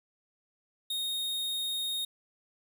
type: tone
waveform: 45% pulse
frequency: 3715 Hz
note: A#7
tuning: 7 cents flat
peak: -31 dBFS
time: 0.9-2.05 s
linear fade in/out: 5 ms
effects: 10-bit